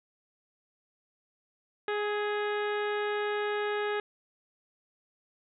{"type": "harmonic tone with a mistuned harmonic", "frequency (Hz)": 415.7, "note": "G#4", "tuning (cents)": 2, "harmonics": [1, 2, 3, 4, 5, 6, 7, 8, 9], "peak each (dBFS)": [-30, -37, -39, -37, -43, -46, -48, -49, -49], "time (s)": [1.88, 4], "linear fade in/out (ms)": 2, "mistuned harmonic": 3, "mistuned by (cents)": 24, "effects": []}